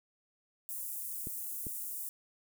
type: high-pass noise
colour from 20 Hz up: white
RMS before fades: -40 dBFS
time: 0.69-2.09 s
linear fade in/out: 0 ms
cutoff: 8700 Hz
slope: 24 dB/octave
type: clicks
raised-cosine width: 3 ms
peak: -29 dBFS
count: 2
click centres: 1.271 / 1.668 s
effects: none